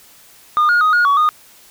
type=tone with pitch steps; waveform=sine; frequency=1217 / 1432 / 1250 / 1437 / 1128 / 1230 Hz; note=D#6 / F6 / D#6 / F6 / C#6 / D#6; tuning=-39 / +43 / +8 / +49 / +30 / -20 cents; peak=-8 dBFS; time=0.57-1.29 s; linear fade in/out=0 ms; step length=120 ms; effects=tanh soft clip ceiling -9 dBFS + white hiss -46 dBFS RMS until 1.7 s